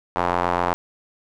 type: tone with band-pass filter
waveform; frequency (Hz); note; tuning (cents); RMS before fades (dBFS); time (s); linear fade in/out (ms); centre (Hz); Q
square; 43.97; F1; +13; -22; 0.16-0.74; 0; 930; 2
effects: none